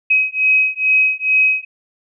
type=beating tone pair; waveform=sine; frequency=2536 / 2538.3 Hz; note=D#7 / D#7; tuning=+32 / +34 cents; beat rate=2.3 Hz; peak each=-15 dBFS; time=0.1-1.65 s; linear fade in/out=10 ms; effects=none